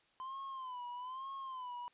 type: tone with vibrato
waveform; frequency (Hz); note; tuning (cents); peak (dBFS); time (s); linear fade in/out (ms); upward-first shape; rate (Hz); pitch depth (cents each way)
triangle; 1027; C6; -33; -40; 0.2-1.88; 0; sine; 1.1; 99
effects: white hiss -71 dBFS RMS until 1.93 s + resampled to 8000 Hz